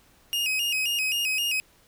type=tone with vibrato; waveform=40% pulse; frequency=2682 Hz; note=E7; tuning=29 cents sharp; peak=-23 dBFS; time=0.33-1.6 s; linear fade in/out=0 ms; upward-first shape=square; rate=3.8 Hz; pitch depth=99 cents each way; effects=pink hiss -59 dBFS RMS until 1.87 s